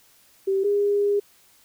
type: tone pair in turn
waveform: sine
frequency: 388 / 407.1 Hz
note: G4 / G#4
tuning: -18 / -35 cents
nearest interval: minor second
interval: 83 cents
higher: second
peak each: -19 / -18 dBFS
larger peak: second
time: 0.47-0.64 / 0.64-1.2 s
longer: second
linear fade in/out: 10 ms
effects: white hiss -57 dBFS RMS until 1.64 s